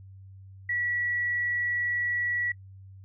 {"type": "tone", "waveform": "sine", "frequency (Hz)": 1938, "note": "B6", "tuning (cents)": -33, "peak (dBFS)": -26, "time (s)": [0.69, 2.52], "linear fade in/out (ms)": 5, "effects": ["noise-tail reverb RT60 0.1 s tail -24 dB re dry", "added 96 Hz sine -45 dBFS peak until 3.04 s"]}